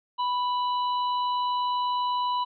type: harmonic tone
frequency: 988 Hz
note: B5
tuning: in tune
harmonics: 1 / 3 / 4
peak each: -24 / -38 / -39 dBFS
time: 0.18-2.45 s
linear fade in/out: 20 ms
effects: none